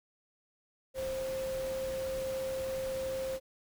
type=tone in noise; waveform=sine; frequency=528 Hz; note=C5; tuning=16 cents sharp; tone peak=-33 dBFS; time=0.94-3.4 s; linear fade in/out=50 ms; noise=pink; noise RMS=-45 dBFS; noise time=0.94-3.4 s; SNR=+9 dB; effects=none